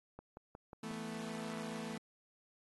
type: click train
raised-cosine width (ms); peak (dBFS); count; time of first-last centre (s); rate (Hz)
1; -35; 5; 0.19-0.912; 5.54
type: chord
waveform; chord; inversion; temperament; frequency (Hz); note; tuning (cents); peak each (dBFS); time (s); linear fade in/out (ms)
sawtooth; E suspended fourth; none; equal; 164.81 / 220 / 246.9; E3 / A3 / B3; 0 / 0 / 0; -44 / -39 / -44; 0.83-1.98; 5
effects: AAC 32 kbps